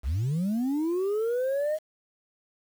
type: linear sweep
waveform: sine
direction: up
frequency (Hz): 53 to 632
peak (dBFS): -22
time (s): 0.03-1.79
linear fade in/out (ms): 50
effects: tanh soft clip ceiling -23 dBFS + 8-bit